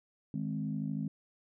sine chord, Ab major, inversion second, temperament equal, 155.56 / 207.7 / 261.6 Hz, Eb3 / Ab3 / C4, 0 / 0 / 0 cents, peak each -36 / -36 / -38 dBFS, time 0.34-1.08 s, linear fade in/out 2 ms, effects tanh soft clip ceiling -23 dBFS

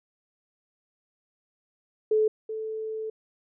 sine tone pair in turn, 432.3 / 438.3 Hz, A4 / A4, -31 / -7 cents, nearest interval unison, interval 24 cents, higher second, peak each -19 / -30 dBFS, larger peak first, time 2.11-2.28 / 2.49-3.1 s, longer second, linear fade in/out 5 ms, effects none

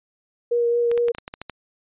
sine tone with vibrato, 473.9 Hz, A#4, 28 cents sharp, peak -17 dBFS, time 0.51-1.12 s, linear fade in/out 10 ms, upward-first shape triangle, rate 4.5 Hz, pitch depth 15 cents each way
clicks, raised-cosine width 0.3 ms, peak -17 dBFS, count 9, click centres 0.915 / 0.977 / 1.084 / 1.149 / 1.184 / 1.279 / 1.339 / 1.416 / 1.497 s
effects resampled to 8000 Hz

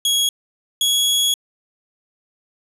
sawtooth tone pair in turn, 3322 / 3343 Hz, G#7 / G#7, 0 / +11 cents, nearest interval unison, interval 11 cents, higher second, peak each -12 dBFS, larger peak neither, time 0.05-0.29 / 0.81-1.34 s, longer second, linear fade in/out 2 ms, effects resampled to 32000 Hz + 8-bit

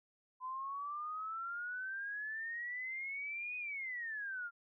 sine exponential two-way sweep, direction up then down, 1012 to 2500 to 1379 Hz, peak -39 dBFS, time 0.4-4.51 s, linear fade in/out 50 ms, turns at 3.57 s, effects none

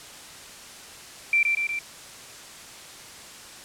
sine tone with echo, 2349 Hz, D7, in tune, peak -17 dBFS, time 1.33-1.43 s, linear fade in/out 2 ms, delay 120 ms, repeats 3, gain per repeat -3 dB, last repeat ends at 1.79 s, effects white hiss -43 dBFS RMS until 3.64 s + low-pass 9000 Hz 12 dB/octave

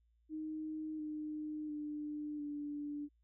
sine tone with pitch steps, 311.1 / 304.7 / 298.4 / 292.3 Hz, D#4 / D#4 / D4 / D4, 0 / -36 / +28 / -8 cents, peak -39 dBFS, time 0.29-3.09 s, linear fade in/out 50 ms, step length 700 ms, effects added 57 Hz sine -70 dBFS peak until 3.23 s

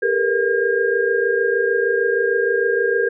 sine tone cluster, 397.7 / 454.4 / 480.9 / 1616 Hz, G4 / A#4 / B4 / G#6, +25 / -44 / -46 / -48 cents, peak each -21 dBFS, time 0.02-3.09 s, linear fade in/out 10 ms, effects none

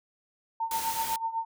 sine tone with tremolo, 906 Hz, A#5, 50 cents flat, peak -25 dBFS, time 0.6-1.45 s, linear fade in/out 5 ms, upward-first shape triangle, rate 8 Hz, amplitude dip 85%
white noise, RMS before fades -35 dBFS, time 0.71-1.16 s, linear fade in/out 2 ms
effects none

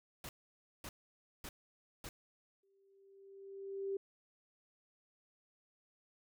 pink noise bursts, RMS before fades -47 dBFS, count 4, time 0.24-2.09 s, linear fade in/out 2 ms, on 50 ms, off 550 ms
sine tone with exponential growth, 392 Hz, G4, in tune, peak -34 dBFS, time 2.63-3.97 s, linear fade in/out 5 ms, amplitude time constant 290 ms
effects none

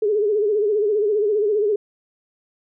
sine tone with vibrato, 418.7 Hz, G#4, 14 cents sharp, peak -16 dBFS, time 0.02-1.76 s, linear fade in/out 5 ms, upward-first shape sine, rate 15 Hz, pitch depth 82 cents each way, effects none

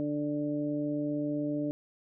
harmonic tone, 147.4 Hz, D3, 7 cents sharp, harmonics 1 / 2 / 3 / 4, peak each -39 / -30 / -43 / -37 dBFS, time 0-1.71 s, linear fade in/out 0 ms, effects none

